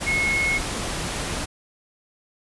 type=tone in noise; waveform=sine; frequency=2178 Hz; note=C#7; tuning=31 cents flat; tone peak=-20 dBFS; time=0.06-0.59 s; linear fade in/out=20 ms; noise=pink; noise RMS=-28 dBFS; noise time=0-1.46 s; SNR=+5 dB; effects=resampled to 24000 Hz